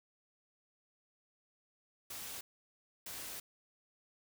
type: noise bursts at uneven times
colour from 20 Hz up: white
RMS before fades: -45 dBFS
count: 2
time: 2.1-2.41 / 3.06-3.4 s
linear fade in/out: 5 ms
effects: none